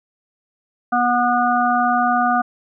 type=harmonic tone; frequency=243.5 Hz; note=B3; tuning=24 cents flat; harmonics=1 / 3 / 5 / 6; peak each=-22 / -17 / -20 / -23 dBFS; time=0.92-2.42 s; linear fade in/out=10 ms; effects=none